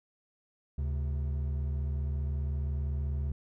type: tone pair together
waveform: triangle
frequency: 72.88 / 133.2 Hz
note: D2 / C3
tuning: -13 / +31 cents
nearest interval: minor seventh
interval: 1044 cents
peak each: -28 / -36 dBFS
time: 0.78-3.32 s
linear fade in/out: 5 ms
effects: none